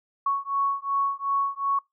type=beating tone pair; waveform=sine; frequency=1108.7 / 1111.4 Hz; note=C#6 / C#6; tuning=0 / +4 cents; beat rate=2.7 Hz; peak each=-26 dBFS; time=0.26-1.79 s; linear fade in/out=5 ms; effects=noise-tail reverb RT60 0.2 s tail -26 dB re dry